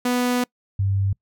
sawtooth / sine tone pair in turn, 246.9 / 97.98 Hz, B3 / G2, 0 / 0 cents, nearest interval octave + major third, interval 1600 cents, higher first, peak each -15 / -18 dBFS, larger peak first, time 0.05-0.44 / 0.79-1.13 s, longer first, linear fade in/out 5 ms, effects noise-tail reverb RT60 0.1 s tail -25 dB re dry

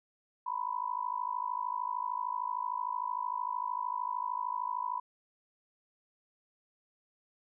sine tone with amplitude modulation, 987.8 Hz, B5, in tune, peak -28 dBFS, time 0.46-5 s, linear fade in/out 10 ms, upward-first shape sine, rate 53.2 Hz, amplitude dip 95%, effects none

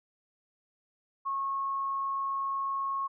sine tone, 1093 Hz, C#6, 25 cents flat, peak -29 dBFS, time 1.25-3.08 s, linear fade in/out 20 ms, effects none

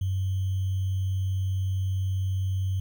sine tone with sample-and-hold, 94.7 Hz, F#2, 41 cents sharp, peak -24 dBFS, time 0.01-2.8 s, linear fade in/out 5 ms, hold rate 3150 Hz, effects none

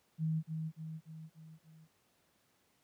sine tone with echo, 158.9 Hz, D#3, 37 cents sharp, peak -30 dBFS, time 0.18-0.43 s, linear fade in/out 50 ms, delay 290 ms, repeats 5, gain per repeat -5 dB, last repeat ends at 1.88 s, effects pink hiss -73 dBFS RMS until 2.83 s + high-pass 100 Hz 12 dB/octave

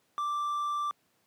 triangle tone, 1174.7 Hz, D6, in tune, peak -27 dBFS, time 0.18-0.91 s, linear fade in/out 0 ms, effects pink hiss -71 dBFS RMS until 1.26 s + high-pass 150 Hz 12 dB/octave

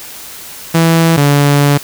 sawtooth tone pair in turn, 164.81 / 143.45 Hz, E3 / D3, 0 / -40 cents, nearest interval major second, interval 240 cents, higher first, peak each -3 dBFS, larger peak neither, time 0.74-1.17 / 1.17-1.78 s, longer second, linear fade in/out 10 ms, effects white hiss -30 dBFS RMS until 1.83 s

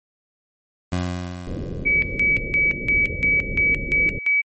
20% pulse tone with exponential decay, 89.4 Hz, F2, 41 cents sharp, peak -15 dBFS, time 0.92-2.53 s, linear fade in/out 5 ms, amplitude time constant 350 ms
pink low-pass noise, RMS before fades -29 dBFS, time 1.47-4.19 s, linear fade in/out 5 ms, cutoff 570 Hz, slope 96 dB/octave
sine tone with tremolo, 2280 Hz, C#7, 48 cents sharp, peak -15 dBFS, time 1.85-4.42 s, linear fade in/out 20 ms, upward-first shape square, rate 2.9 Hz, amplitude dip 80%
effects MP3 32 kbps

